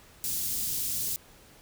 white band-stop noise, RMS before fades -31 dBFS, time 0.24-1.16 s, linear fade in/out 0 ms, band 210 to 5100 Hz, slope 12 dB/octave, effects pink hiss -55 dBFS RMS until 1.61 s

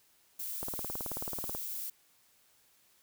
violet noise, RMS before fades -39 dBFS, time 0.39-1.9 s, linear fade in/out 5 ms
click train, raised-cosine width 1 ms, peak -25 dBFS, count 18, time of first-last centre 0.63-1.549 s, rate 18.5 Hz
effects white hiss -67 dBFS RMS until 3.02 s

